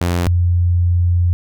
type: tone pair in turn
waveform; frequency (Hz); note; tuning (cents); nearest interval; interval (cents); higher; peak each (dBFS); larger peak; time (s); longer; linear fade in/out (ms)
sawtooth / sine; 87.31 / 87.65; F2 / F2; 0 / +7; unison; 7; second; -11; neither; 0.01-0.27 / 0.27-1.33; second; 0
effects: none